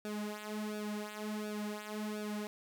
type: tone with flanger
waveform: sawtooth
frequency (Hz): 211.1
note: G#3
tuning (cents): +29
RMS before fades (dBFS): -40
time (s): 0.05-2.47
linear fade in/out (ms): 0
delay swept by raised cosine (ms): 0.97 to 4.57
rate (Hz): 1.4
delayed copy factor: -0.85
effects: none